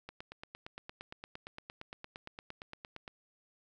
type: click train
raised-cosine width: 0.3 ms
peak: -28 dBFS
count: 27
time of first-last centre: 0.09-3.079 s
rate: 8.7 Hz
effects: none

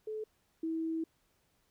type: tone pair in turn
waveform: sine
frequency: 432.6 / 324.1 Hz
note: A4 / E4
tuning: -29 / -29 cents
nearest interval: perfect fourth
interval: 500 cents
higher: first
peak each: -36 / -32 dBFS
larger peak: second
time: 0.07-0.24 / 0.63-1.04 s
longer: second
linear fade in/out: 5 ms
effects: pink hiss -74 dBFS RMS until 1.7 s

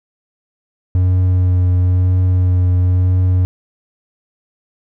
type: tone with vibrato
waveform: triangle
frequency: 91 Hz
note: F#2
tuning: 28 cents flat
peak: -8 dBFS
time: 0.95-3.45 s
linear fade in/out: 0 ms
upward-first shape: triangle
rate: 1 Hz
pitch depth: 18 cents each way
effects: none

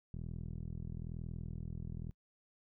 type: tone with low-pass filter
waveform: 15% pulse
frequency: 41 Hz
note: E1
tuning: 9 cents flat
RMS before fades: -43 dBFS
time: 0.14-2.11 s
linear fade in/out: 0 ms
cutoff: 220 Hz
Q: 1.6
effects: noise-tail reverb RT60 0.1 s tail -25 dB re dry

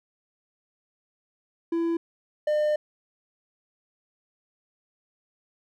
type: tone pair in turn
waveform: triangle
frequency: 334.5 / 602.9 Hz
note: E4 / D5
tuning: +25 / +45 cents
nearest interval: minor seventh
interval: 1020 cents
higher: second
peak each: -21 / -19 dBFS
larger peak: second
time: 1.72-1.97 / 2.47-2.76 s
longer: second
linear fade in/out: 5 ms
effects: none

